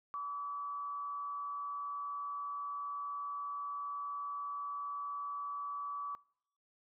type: tone with frequency modulation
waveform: sine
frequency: 1146 Hz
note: D6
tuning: 43 cents flat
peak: -37 dBFS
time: 0.14-6.15 s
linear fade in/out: 0 ms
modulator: 141 Hz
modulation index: 0.28
effects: noise-tail reverb RT60 0.7 s tail -25 dB re dry